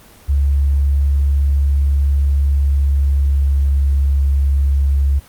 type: tone with pitch glide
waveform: sine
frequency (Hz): 70 to 69.24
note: C#2 to C#2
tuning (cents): +18 to -1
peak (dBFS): -11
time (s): 0.28-5.2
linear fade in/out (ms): 20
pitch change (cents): -19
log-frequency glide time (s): 2.44-3.95
effects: pink hiss -44 dBFS RMS until 5.28 s + Opus 24 kbps